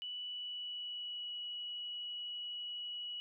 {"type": "tone with pitch glide", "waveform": "sine", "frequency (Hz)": [2960, 2928], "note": ["F#7", "F#7"], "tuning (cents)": [0, -19], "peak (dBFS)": -40, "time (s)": [0.02, 3.2], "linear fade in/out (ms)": 0, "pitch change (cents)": -19, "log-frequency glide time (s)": [0.26, 1.32], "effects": []}